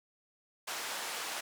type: band-pass noise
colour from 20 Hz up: pink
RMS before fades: -39 dBFS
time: 0.67-1.41 s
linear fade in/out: 10 ms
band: 690 to 11000 Hz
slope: 12 dB/octave
effects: none